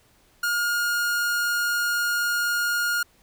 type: tone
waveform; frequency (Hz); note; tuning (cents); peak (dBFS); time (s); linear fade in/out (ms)
45% pulse; 1423; F6; +32; -22; 0.43-3.03; 5
effects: pink hiss -60 dBFS RMS until 3.22 s